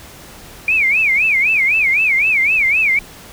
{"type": "tone with vibrato", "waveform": "sine", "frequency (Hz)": 2349, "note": "D7", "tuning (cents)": 0, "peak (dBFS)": -11, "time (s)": [0.68, 2.99], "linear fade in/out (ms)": 2, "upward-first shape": "sine", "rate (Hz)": 3.9, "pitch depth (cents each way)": 210, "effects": ["pink hiss -38 dBFS RMS until 3.32 s"]}